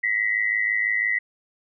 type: tone pair together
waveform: sine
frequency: 1921 / 2027 Hz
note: B6 / B6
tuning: -48 / +45 cents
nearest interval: minor second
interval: 93 cents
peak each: -23 dBFS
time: 0.03-1.19 s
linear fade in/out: 10 ms
effects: none